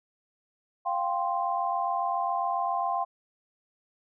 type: chord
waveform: sine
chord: F suspended second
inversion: none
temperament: just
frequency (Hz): 698.5 / 785.8 / 1047.7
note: F5 / G5 / C6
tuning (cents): 0 / +4 / +2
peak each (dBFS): -30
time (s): 0.85-3.05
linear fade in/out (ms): 20
effects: none